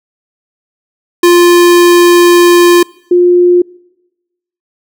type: tone pair in turn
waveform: square / sine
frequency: 349.2 / 354.5 Hz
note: F4 / F4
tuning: 0 / +26 cents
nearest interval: unison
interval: 26 cents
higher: second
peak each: -3 dBFS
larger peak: neither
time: 1.23-2.83 / 3.11-3.62 s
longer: first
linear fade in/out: 5 ms
effects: noise-tail reverb RT60 1.0 s tail -25 dB re dry